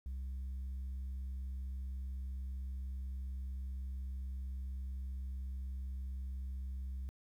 sine tone, 65.41 Hz, C2, in tune, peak -36 dBFS, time 0.06-7.09 s, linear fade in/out 0 ms, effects tanh soft clip ceiling -38 dBFS + 12-bit

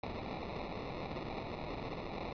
white noise with sample-and-hold, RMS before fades -42 dBFS, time 0.03-2.33 s, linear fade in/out 5 ms, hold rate 1575 Hz, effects resampled to 11025 Hz

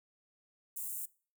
white high-pass noise, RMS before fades -40 dBFS, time 0.76-1.06 s, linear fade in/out 10 ms, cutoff 7500 Hz, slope 48 dB/octave, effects noise-tail reverb RT60 0.4 s tail -22 dB re dry

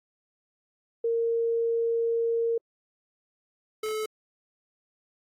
sine / square tone pair in turn, 461.8 / 432.9 Hz, A#4 / A4, -16 / -28 cents, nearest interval minor second, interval 112 cents, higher first, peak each -23 / -29 dBFS, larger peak first, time 1.04-2.58 / 3.83-4.06 s, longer first, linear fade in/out 5 ms, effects AAC 48 kbps

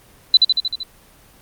sine tone with echo, 4006 Hz, B7, 24 cents sharp, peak -5 dBFS, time 0.34-0.37 s, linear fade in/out 2 ms, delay 77 ms, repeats 6, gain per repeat -3 dB, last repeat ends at 0.832 s, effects pink hiss -49 dBFS RMS until 1.41 s + Opus 24 kbps

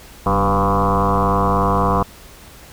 sine tone with frequency modulation, 596 Hz, D5, 25 cents sharp, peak -13 dBFS, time 0.26-2.03 s, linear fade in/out 5 ms, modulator 103 Hz, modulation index 5.8, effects added 60 Hz sine -48 dBFS peak until 2.72 s + pink hiss -42 dBFS RMS until 2.72 s

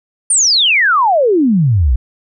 sine exponential sweep, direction down, 9397 to 55 Hz, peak -8 dBFS, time 0.3-1.96 s, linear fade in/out 5 ms, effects none

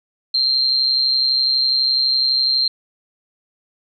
sine tone with amplitude modulation, 4165 Hz, C8, 9 cents flat, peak -11 dBFS, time 0.34-2.68 s, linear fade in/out 5 ms, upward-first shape sine, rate 132 Hz, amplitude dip 70%, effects none

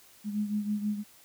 sine beating tone pair, 207.7 / 213.9 Hz, G#3 / A3, 0 / -49 cents, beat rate 6.2 Hz, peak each -29 / -35 dBFS, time 0.24-1.04 s, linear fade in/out 50 ms, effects white hiss -57 dBFS RMS until 1.24 s

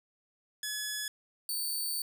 10% pulse tone pair in turn, 1700 / 4538 Hz, G#6 / C#8, +40 / +40 cents, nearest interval octave + perfect fourth, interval 1700 cents, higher second, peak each -25 dBFS, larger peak neither, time 0.63-1.08 / 1.49-2.02 s, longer second, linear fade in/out 2 ms, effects none

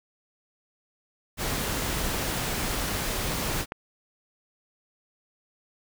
pink noise, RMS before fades -29 dBFS, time 1.37-3.66 s, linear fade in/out 50 ms
clicks, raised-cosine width 0.5 ms, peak -17 dBFS, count 2, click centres 2.225 / 3.721 s
effects none

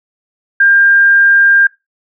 sine tone, 1600 Hz, G6, 35 cents sharp, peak -5 dBFS, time 0.6-1.67 s, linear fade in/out 5 ms, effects noise-tail reverb RT60 0.2 s tail -19 dB re dry

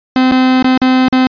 45% pulse tone with dropouts, 257.7 Hz, C4, 26 cents flat, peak -7 dBFS, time 0.16-1.27 s, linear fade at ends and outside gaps 1 ms, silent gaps 0.313-0.32 / 0.626-0.644 / 0.776-0.817 / 1.084-1.126 s, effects resampled to 11025 Hz

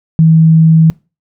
sine tone, 161.1 Hz, E3, 39 cents flat, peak -3 dBFS, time 0.19-0.9 s, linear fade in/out 0 ms, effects noise-tail reverb RT60 0.3 s tail -25 dB re dry

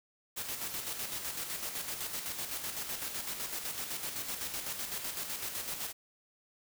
white noise with tremolo, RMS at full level -37 dBFS, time 0.36-5.93 s, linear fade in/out 20 ms, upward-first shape square, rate 7.9 Hz, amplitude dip 45%, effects none

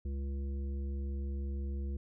harmonic tone, 69 Hz, C#2, 7 cents flat, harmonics 1 / 3 / 5 / 7, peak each -34 / -46 / -50 / -57 dBFS, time 0.05-1.97 s, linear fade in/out 5 ms, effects none

